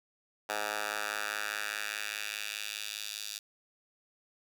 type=tone with high-pass filter sweep; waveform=10% pulse; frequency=104.9 Hz; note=G#2; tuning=18 cents sharp; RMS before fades=-37 dBFS; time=0.49-3.39 s; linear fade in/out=5 ms; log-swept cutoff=860 to 4200 Hz; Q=1.5; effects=none